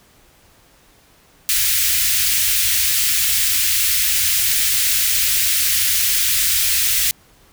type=band-stop noise; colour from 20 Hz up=white; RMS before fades=-17 dBFS; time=1.49-7.11 s; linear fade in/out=0 ms; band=100 to 1800 Hz; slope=24 dB/octave; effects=pink hiss -52 dBFS RMS until 7.52 s